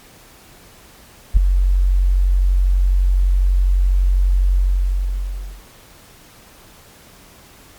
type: tone with ADSR envelope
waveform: sine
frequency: 46 Hz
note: F#1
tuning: 9 cents flat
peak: -3 dBFS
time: 1.34-5.65 s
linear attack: 28 ms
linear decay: 4 ms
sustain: -8 dB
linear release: 1100 ms
effects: pink hiss -45 dBFS RMS until 7.78 s + MP3 96 kbps